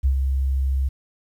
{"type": "tone with ADSR envelope", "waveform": "sine", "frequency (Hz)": 67, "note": "C2", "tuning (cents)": 42, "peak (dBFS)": -13, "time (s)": [0.03, 0.89], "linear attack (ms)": 24, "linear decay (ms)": 88, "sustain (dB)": -5, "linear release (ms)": 11, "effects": ["tanh soft clip ceiling -9 dBFS", "9-bit"]}